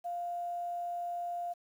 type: tone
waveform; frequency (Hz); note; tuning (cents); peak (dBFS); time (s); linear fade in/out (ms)
sine; 698.5; F5; 0; -34; 0.04-1.54; 20
effects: 10-bit